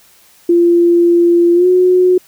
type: tone with pitch glide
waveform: sine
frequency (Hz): 344.2 to 364.7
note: F4 to F#4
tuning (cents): -25 to -25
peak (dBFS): -6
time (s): 0.49-2.18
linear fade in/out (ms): 5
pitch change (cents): +100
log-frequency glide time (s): 1.54-1.67
effects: white hiss -47 dBFS RMS until 2.27 s